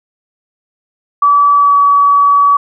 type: tone with pitch glide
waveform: sine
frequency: 1150 to 1138.8 Hz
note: D6 to C#6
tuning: -37 to +46 cents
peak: -5 dBFS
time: 1.22-2.57 s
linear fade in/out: 5 ms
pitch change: -17 cents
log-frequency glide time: 1.54-1.76 s
effects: none